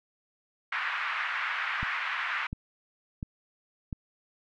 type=band-pass noise; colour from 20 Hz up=white; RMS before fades=-32 dBFS; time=0.72-2.47 s; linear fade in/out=5 ms; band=1100 to 2200 Hz; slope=24 dB/octave
type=click train; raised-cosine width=5 ms; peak=-22 dBFS; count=4; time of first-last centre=1.83-3.928 s; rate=1.43 Hz
effects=none